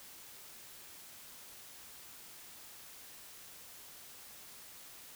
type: silence
effects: white hiss -53 dBFS RMS until 5.15 s